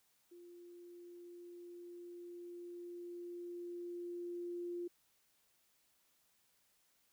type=tone with level ramp; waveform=sine; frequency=349.2 Hz; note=F4; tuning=in tune; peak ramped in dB=-54 to -39 dBFS; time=0.31-4.88 s; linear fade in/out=10 ms; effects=white hiss -75 dBFS RMS until 7.12 s

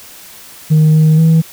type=tone with pitch steps; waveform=sine; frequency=155.3 / 156.4 / 161.7 Hz; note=D#3 / D#3 / E3; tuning=-3 / +9 / -33 cents; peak=-3 dBFS; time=0.7-1.42 s; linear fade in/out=20 ms; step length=240 ms; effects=tanh soft clip ceiling -4 dBFS + white hiss -36 dBFS RMS until 1.52 s

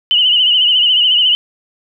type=tone with vibrato; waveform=sine; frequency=2960 Hz; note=F#7; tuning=in tune; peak=-8 dBFS; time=0.11-1.35 s; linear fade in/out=0 ms; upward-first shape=sine; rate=14 Hz; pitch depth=68 cents each way; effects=none

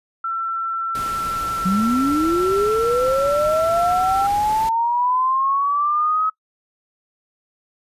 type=tone; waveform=sine; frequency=1344 Hz; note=E6; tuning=33 cents sharp; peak=-21 dBFS; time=0.24-4.27 s; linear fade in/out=5 ms
type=noise; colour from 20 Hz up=pink; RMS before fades=-33 dBFS; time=0.95-4.69 s; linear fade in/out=0 ms
type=linear sweep; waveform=sine; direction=up; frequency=179.4 to 1283 Hz; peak=-16 dBFS; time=1.65-6.3 s; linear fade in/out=10 ms
effects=noise-tail reverb RT60 0.1 s tail -23 dB re dry + resampled to 32000 Hz

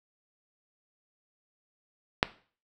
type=click; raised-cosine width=0.3 ms; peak=-3 dBFS; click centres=2.229 s; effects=noise-tail reverb RT60 0.4 s tail -17 dB re dry

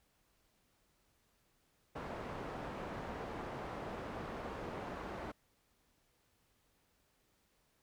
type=low-pass noise; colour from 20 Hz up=white; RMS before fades=-44 dBFS; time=1.95-5.32 s; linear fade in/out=10 ms; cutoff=900 Hz; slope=12 dB/octave; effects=pink hiss -75 dBFS RMS until 7.82 s

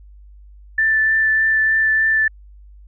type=tone with vibrato; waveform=sine; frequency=1765 Hz; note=A6; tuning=5 cents sharp; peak=-13 dBFS; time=0.78-2.28 s; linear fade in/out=5 ms; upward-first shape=triangle; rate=3.3 Hz; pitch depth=11 cents each way; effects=added 50 Hz sine -40 dBFS peak until 2.87 s

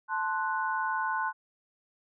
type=chord; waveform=sine; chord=F# diminished; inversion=first; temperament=equal; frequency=880 / 1046.5 / 1480 Hz; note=A5 / C6 / F#6; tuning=0 / 0 / 0 cents; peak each=-32 dBFS; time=0.08-1.33 s; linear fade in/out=50 ms; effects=none

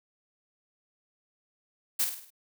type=noise with echo; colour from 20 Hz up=blue; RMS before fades=-26 dBFS; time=1.99-2.05 s; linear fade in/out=10 ms; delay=51 ms; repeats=5; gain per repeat=-6 dB; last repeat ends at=2.305 s; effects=none

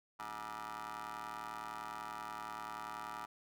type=ring-modulated tone; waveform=20% pulse; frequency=110.5 Hz; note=A2; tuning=8 cents sharp; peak=-35 dBFS; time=0.19-3.26 s; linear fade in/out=10 ms; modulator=1070 Hz; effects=none

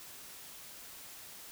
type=silence; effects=white hiss -50 dBFS RMS until 1.51 s

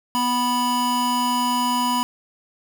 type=tone pair together; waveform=square; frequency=246.2 / 985 Hz; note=B3 / B5; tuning=-5 / -5 cents; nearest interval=2 octaves; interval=2400 cents; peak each=-25 / -21 dBFS; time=0.15-2.03 s; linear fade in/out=0 ms; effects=8-bit

